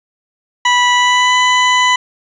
20% pulse tone with pitch glide, 982 to 998.6 Hz, B5 to B5, -10 to +19 cents, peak -4 dBFS, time 0.65-1.96 s, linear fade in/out 5 ms, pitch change +29 cents, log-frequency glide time 0.94-1.35 s, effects resampled to 16000 Hz + 7-bit

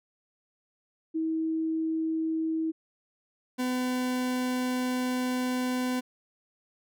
sine / 40% pulse tone pair in turn, 321 / 252.2 Hz, E4 / B3, -46 / +36 cents, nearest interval major third, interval 418 cents, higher first, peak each -26 dBFS, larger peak neither, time 1.14-2.72 / 3.58-6.01 s, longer second, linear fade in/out 20 ms, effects none

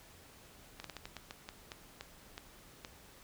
slowing click train, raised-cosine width 0.2 ms, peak -26 dBFS, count 12, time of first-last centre 0.8-2.848 s, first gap 43 ms, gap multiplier 1.27, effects pink hiss -58 dBFS RMS until 3.23 s

